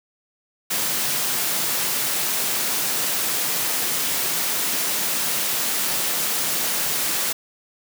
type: high-pass noise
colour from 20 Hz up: white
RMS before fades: -23 dBFS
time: 0.7-7.33 s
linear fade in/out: 10 ms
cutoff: 120 Hz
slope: 96 dB/octave
effects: none